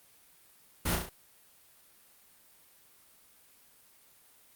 pink noise with echo, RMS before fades -30 dBFS, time 0.85-0.96 s, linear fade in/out 10 ms, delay 34 ms, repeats 4, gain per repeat -4 dB, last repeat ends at 1.096 s, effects white hiss -61 dBFS RMS until 4.55 s + Opus 32 kbps

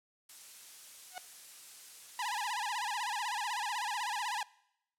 blue noise, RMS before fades -48 dBFS, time 0.29-2.51 s, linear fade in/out 5 ms
sawtooth tone with exponential growth, 733 Hz, F#5, 16 cents flat, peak -33 dBFS, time 1.1-1.18 s, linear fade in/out 1 ms, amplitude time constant 17 ms
sawtooth tone with vibrato, 905 Hz, A5, 48 cents sharp, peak -30 dBFS, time 2.19-4.43 s, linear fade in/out 2 ms, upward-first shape sine, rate 16 Hz, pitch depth 190 cents each way
effects noise-tail reverb RT60 0.8 s tail -22 dB re dry + low-pass 10000 Hz 12 dB/octave

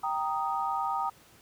sine chord, Eb major, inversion first, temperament equal, 784 / 932.3 / 1244.5 Hz, G5 / Bb5 / Eb6, 0 / 0 / 0 cents, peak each -32 dBFS, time 0.03-1.1 s, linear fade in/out 10 ms, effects pink hiss -57 dBFS RMS until 1.41 s + high-pass 80 Hz 12 dB/octave

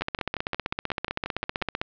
two click trains, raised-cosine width 0.3 ms, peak -14 / -10 dBFS, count 10 / 29, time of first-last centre 0.01-1.617 / 0.02-1.815 s, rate 5.6 / 15.6 Hz, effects low-pass 4000 Hz 12 dB/octave

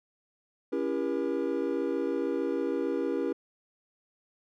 triangle chord, C# diminished seventh, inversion none, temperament just, 277.2 / 332.6 / 399.1 / 479 Hz, C#4 / E4 / G4 / Bb4, 0 / +16 / +31 / +47 cents, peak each -31 dBFS, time 0.72-3.33 s, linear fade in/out 10 ms, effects none

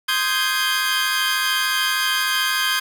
20% pulse chord, Ab major seventh, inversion first, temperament equal, 1046.5 / 1244.5 / 1568 / 1661.2 Hz, C6 / Eb6 / G6 / Ab6, 0 / 0 / 0 / 0 cents, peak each -21 / -22 / -17 / -20 dBFS, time 0.08-2.8 s, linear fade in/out 10 ms, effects none

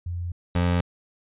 sine / 25% pulse tone pair in turn, 87.31 / 87.87 Hz, F2 / F2, 0 / +11 cents, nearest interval unison, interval 11 cents, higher second, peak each -27 / -16 dBFS, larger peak second, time 0.06-0.32 / 0.55-0.81 s, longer neither, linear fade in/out 5 ms, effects resampled to 8000 Hz

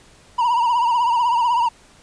triangle tone with vibrato, 953 Hz, A#5, 38 cents sharp, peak -13 dBFS, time 0.38-1.69 s, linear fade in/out 10 ms, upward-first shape triangle, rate 16 Hz, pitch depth 94 cents each way, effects pink hiss -50 dBFS RMS until 2.02 s + resampled to 22050 Hz

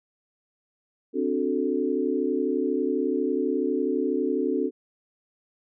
sine chord, D dominant seventh, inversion third, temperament equal, 261.6 / 293.7 / 370 / 440 Hz, C4 / D4 / F#4 / A4, 0 / 0 / 0 / 0 cents, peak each -28 dBFS, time 1.13-4.71 s, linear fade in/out 50 ms, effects none

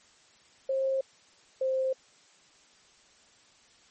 sine tone pair in turn, 534 / 525.1 Hz, C5 / C5, +35 / +6 cents, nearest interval unison, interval 29 cents, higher first, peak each -25 / -25 dBFS, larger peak neither, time 0.69-1.01 / 1.61-1.93 s, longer neither, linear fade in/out 5 ms, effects white hiss -60 dBFS RMS until 3.9 s + MP3 32 kbps

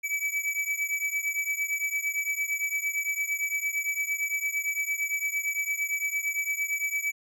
square beating tone pair, 2291 / 2299.8 Hz, D7 / D7, -44 / -37 cents, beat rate 8.8 Hz, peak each -30 / -32 dBFS, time 0.03-7.12 s, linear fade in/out 20 ms, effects none

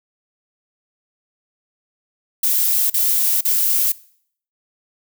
violet noise bursts, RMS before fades -17 dBFS, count 3, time 2.43-3.92 s, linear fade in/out 5 ms, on 470 ms, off 40 ms, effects noise-tail reverb RT60 0.6 s tail -21 dB re dry

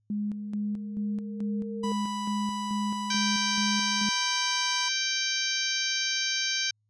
sine tone with tremolo, 207.6 Hz, G#3, in tune, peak -27 dBFS, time 0.1-4.09 s, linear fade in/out 2 ms, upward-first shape square, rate 2.3 Hz, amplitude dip 50%
sine tone with exponential growth, 459.2 Hz, A#4, 26 cents flat, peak -32 dBFS, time 0.12-1.92 s, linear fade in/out 0 ms, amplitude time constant 390 ms
45% pulse tone, 987.8 Hz, B5, in tune, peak -32 dBFS, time 1.83-4.89 s, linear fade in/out 10 ms
harmonic tone, 781 Hz, G5, 7 cents flat, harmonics 2 / 3 / 4 / 5 / 6 / 7 / 8, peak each -34 / -34 / -34 / -34 / -34 / -34 / -34 dBFS, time 3.1-6.71 s, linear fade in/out 5 ms
effects added 106 Hz sine -70 dBFS peak until 6.89 s + resampled to 22050 Hz

